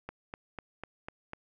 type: click train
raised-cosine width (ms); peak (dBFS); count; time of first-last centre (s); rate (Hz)
0.5; -24; 6; 0.09-1.334; 4.02
effects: none